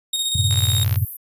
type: tone with tremolo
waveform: sawtooth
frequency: 3729 Hz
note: A#7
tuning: in tune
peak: -16 dBFS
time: 0.13-0.84 s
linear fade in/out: 5 ms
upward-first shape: square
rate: 16 Hz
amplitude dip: 35%
type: chord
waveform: sine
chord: F# diminished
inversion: none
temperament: equal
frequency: 92.5 / 110 / 130.81 Hz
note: F#2 / A2 / C3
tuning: 0 / 0 / 0 cents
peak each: -20 / -21 / -25 dBFS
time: 0.35-1.05 s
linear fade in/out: 5 ms
type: click train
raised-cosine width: 0.2 ms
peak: -14 dBFS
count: 29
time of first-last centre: 0.51-0.959 s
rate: 62.4 Hz
type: high-pass noise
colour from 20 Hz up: pink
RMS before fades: -29 dBFS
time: 0.57-1.17 s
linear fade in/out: 10 ms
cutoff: 12000 Hz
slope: 48 dB/octave
effects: resampled to 32000 Hz